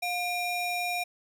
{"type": "ring-modulated tone", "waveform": "square", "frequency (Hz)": 1555, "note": "G6", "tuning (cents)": -14, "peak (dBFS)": -26, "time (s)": [0.02, 1.04], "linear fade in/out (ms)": 10, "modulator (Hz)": 846, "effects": []}